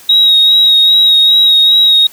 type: tone with vibrato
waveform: sine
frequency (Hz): 3795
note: A#7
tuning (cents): +30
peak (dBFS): -3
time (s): 0.09-2.07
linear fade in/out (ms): 5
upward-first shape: sine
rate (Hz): 2.5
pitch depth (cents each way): 24
effects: tanh soft clip ceiling 0 dBFS + white hiss -38 dBFS RMS until 2.12 s